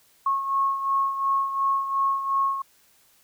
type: beating tone pair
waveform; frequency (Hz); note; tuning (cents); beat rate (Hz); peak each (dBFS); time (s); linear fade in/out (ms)
sine; 1092 / 1094.8; C#6 / C#6; -26 / -22; 2.8; -22 / -29; 0.26-2.62; 5
effects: white hiss -60 dBFS RMS until 3.23 s